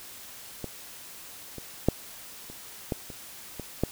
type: clicks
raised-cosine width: 2 ms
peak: -20 / -25 / -6 / -30 / -14 / -27 / -22 / -10 dBFS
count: 8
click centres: 0.643 / 1.583 / 1.886 / 2.5 / 2.922 / 3.102 / 3.597 / 3.836 s
effects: white hiss -45 dBFS RMS until 3.91 s